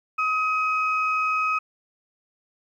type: tone pair together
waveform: sine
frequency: 1266 / 2532 Hz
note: D#6 / D#7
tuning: +30 / +30 cents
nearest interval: octave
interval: 1200 cents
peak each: -21 / -25 dBFS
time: 0.18-1.59 s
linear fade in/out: 10 ms
effects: tanh soft clip ceiling -15 dBFS + 10-bit